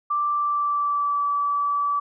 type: tone with pitch glide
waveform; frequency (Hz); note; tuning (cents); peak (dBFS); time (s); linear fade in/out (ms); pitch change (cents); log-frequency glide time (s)
sine; 1174.7 to 1152.5; D6 to D6; 0 to -33; -20; 0.1-2; 10; -33; 0.31-1.25
effects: none